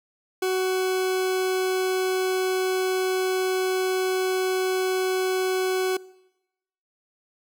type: tone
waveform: 40% pulse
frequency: 373.5 Hz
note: F#4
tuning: 16 cents sharp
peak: -21 dBFS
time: 0.42-5.97 s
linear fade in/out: 5 ms
effects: noise-tail reverb RT60 0.9 s tail -22 dB re dry